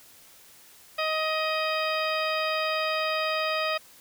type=harmonic tone with a mistuned harmonic; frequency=628 Hz; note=D#5; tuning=16 cents sharp; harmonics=1 / 2 / 3 / 4 / 5 / 6 / 8; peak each=-29 / -30 / -35 / -32 / -37 / -38 / -37 dBFS; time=0.98-3.78 s; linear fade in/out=10 ms; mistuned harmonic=8; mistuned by=-43 cents; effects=white hiss -53 dBFS RMS until 4 s